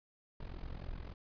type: noise with amplitude modulation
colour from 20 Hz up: brown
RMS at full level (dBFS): -40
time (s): 0.4-1.14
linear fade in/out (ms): 5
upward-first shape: sine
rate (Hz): 43.4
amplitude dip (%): 85
effects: resampled to 11025 Hz